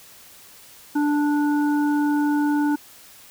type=harmonic tone; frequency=293.6 Hz; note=D4; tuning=in tune; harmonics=1 / 3 / 5; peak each=-18 / -28 / -32 dBFS; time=0.95-2.76 s; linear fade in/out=10 ms; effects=white hiss -47 dBFS RMS until 3.3 s